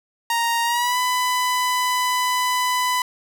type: tone with pitch glide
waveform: sawtooth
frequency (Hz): 932.3 to 999.2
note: A#5 to B5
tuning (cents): 0 to +20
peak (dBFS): -15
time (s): 0.3-3.02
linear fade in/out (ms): 2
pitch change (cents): +120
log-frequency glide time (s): 0.64-0.98
effects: none